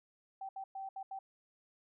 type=tone bursts at uneven times; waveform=sine; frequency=775 Hz; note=G5; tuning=20 cents flat; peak=-40 dBFS; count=5; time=0.41-0.49 / 0.56-0.64 / 0.75-0.89 / 0.96-1.03 / 1.11-1.19 s; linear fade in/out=5 ms; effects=none